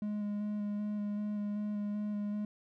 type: tone with vibrato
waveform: triangle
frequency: 207.7 Hz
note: G#3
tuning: in tune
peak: -31 dBFS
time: 0.02-2.45 s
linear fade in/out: 2 ms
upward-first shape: square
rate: 2.6 Hz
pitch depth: 12 cents each way
effects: none